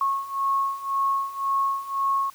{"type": "beating tone pair", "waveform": "sine", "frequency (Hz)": [1094, 1095.9], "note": ["C#6", "C#6"], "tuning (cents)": [-23, -20], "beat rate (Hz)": 1.9, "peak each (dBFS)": [-27, -24], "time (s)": [0.01, 2.3], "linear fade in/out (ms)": 2, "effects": ["white hiss -51 dBFS RMS until 2.34 s"]}